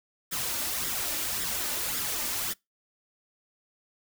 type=noise with flanger; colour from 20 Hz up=white; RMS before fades=-31 dBFS; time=0.31-2.54 s; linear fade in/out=20 ms; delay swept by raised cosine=0.56 to 3.46 ms; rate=1.8 Hz; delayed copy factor=+0.55; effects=noise-tail reverb RT60 0.2 s tail -25 dB re dry